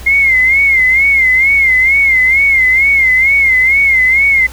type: tone with vibrato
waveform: sine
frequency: 2121 Hz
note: C7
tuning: 23 cents sharp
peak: -6 dBFS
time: 0.06-4.47 s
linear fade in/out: 10 ms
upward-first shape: sine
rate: 2.2 Hz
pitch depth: 88 cents each way
effects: added 60 Hz sine -28 dBFS peak until 4.52 s + pink hiss -34 dBFS RMS until 4.52 s